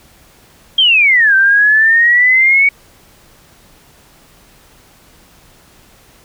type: exponential two-way sweep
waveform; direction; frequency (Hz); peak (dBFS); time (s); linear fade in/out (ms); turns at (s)
sine; down then up; 3257 to 1548 to 2250; -6; 0.78-2.69; 5; 1.35
effects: pink hiss -46 dBFS RMS until 6.24 s